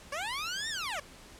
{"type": "linear two-way sweep", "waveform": "15% pulse", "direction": "up then down", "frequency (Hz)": [538, 1864.7, 538], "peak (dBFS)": -27, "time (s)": [0.12, 1], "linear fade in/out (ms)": 5, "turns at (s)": 0.69, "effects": ["pink hiss -52 dBFS RMS until 1.39 s", "low-pass 10000 Hz 12 dB/octave"]}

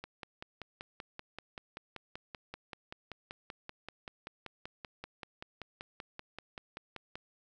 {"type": "click train", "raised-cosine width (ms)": 0.3, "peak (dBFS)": -26, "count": 38, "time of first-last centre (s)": [0.04, 7.155], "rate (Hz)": 5.2, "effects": []}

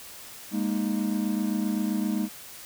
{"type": "chord", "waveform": "triangle", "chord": "Ab suspended second", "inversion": "none", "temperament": "equal with one note detuned", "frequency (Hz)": [205.4, 233.1, 311.1], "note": ["Ab3", "Bb3", "Eb4"], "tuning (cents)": [-19, 0, 0], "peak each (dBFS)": [-25, -28, -29], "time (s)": [0.51, 2.29], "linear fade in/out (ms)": 50, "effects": ["white hiss -44 dBFS RMS until 2.65 s"]}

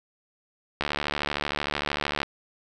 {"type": "click train", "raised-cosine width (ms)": 0.3, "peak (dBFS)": -10, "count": 105, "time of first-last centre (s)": [0.81, 2.231], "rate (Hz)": 73.2, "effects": []}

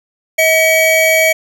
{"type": "tone pair together", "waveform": "square", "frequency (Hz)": [641, 2272], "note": ["E5", "C#7"], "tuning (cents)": [-49, 42], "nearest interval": "octave + minor seventh", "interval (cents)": 2191, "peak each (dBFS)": -12, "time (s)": [0.38, 1.33], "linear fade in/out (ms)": 10, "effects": []}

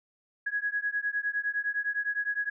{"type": "beating tone pair", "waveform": "sine", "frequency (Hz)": [1661.2, 1671], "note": ["G#6", "G#6"], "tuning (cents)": [0, 10], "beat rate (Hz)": 9.8, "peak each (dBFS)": -31, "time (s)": [0.46, 2.5], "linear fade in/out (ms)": 10, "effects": []}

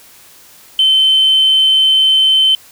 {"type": "tone", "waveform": "sine", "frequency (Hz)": 3078, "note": "G7", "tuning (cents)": -32, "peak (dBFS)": -6, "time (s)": [0.79, 2.55], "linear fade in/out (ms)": 2, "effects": ["tanh soft clip ceiling -3 dBFS", "white hiss -42 dBFS RMS until 2.71 s"]}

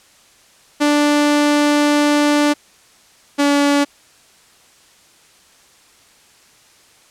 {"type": "tone pair in turn", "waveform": "sawtooth", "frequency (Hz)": [293.7, 285.8], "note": ["D4", "D4"], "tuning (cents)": [0, -47], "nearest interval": "unison", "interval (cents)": 47, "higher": "first", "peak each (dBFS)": -8, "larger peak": "neither", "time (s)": [[0.8, 2.54], [3.38, 3.85]], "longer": "first", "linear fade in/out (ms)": 20, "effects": ["white hiss -50 dBFS RMS until 7.1 s", "low-pass 9000 Hz 12 dB/octave"]}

